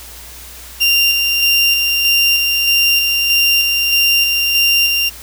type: tone with tremolo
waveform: 30% pulse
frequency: 2782 Hz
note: F7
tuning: 7 cents flat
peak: -7 dBFS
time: 0.8-5.1 s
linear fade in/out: 20 ms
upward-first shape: square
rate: 1.6 Hz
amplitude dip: 30%
effects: added 60 Hz sine -38 dBFS peak until 5.22 s + white hiss -35 dBFS RMS until 5.22 s